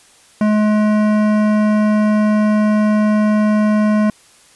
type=tone with hard clipping; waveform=sine; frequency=212.1 Hz; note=G#3; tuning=37 cents sharp; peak=-13 dBFS; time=0.41-4.1 s; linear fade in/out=2 ms; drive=15 dB; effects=white hiss -48 dBFS RMS until 4.55 s + resampled to 24000 Hz